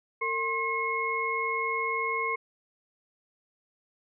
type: tone cluster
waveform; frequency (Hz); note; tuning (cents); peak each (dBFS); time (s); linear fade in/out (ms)
sine; 454.6 / 1065 / 2169; A#4 / C6 / C#7; -43 / +30 / -38; -34 / -30 / -30; 0.21-2.36; 10
effects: none